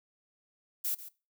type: noise with echo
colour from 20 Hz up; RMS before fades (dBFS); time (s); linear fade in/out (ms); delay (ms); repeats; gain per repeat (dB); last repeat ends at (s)
violet; -32; 0.84-0.95; 10; 140; 1; -14; 1.09
effects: noise-tail reverb RT60 0.3 s tail -20 dB re dry